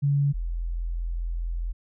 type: tone pair in turn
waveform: sine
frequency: 141.9 / 42.37 Hz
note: C#3 / E1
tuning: +41 / +48 cents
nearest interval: octave + major sixth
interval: 2093 cents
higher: first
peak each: -19 / -26 dBFS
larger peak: first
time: 0.02-0.33 / 0.33-1.73 s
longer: second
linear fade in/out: 20 ms
effects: none